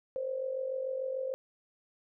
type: tone with amplitude modulation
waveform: sine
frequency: 524 Hz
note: C5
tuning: 2 cents sharp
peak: -29 dBFS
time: 0.16-1.34 s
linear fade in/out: 0 ms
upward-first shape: sine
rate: 46.8 Hz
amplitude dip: 65%
effects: none